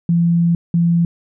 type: tone bursts at uneven times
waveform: sine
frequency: 170 Hz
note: F3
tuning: 46 cents flat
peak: -11 dBFS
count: 2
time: 0.09-0.55 / 0.74-1.05 s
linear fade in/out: 2 ms
effects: none